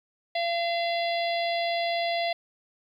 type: harmonic tone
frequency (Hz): 683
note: F5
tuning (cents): -39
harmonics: 1 / 3 / 4 / 5 / 6 / 7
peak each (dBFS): -26 / -33 / -39 / -36 / -38 / -42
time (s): 0.35-2.33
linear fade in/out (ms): 5
effects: 10-bit